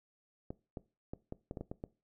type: clicks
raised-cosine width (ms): 2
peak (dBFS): -27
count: 9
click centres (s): 0.505 / 0.772 / 1.135 / 1.324 / 1.511 / 1.572 / 1.61 / 1.715 / 1.839
effects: noise-tail reverb RT60 0.3 s tail -20 dB re dry